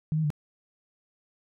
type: tone with pitch steps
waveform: sine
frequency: 155.2 / 157.6 / 148.7 Hz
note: D#3 / D#3 / D3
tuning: -4 / +23 / +22 cents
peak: -23 dBFS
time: 0.12-0.303 s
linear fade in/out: 0 ms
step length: 61 ms
effects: none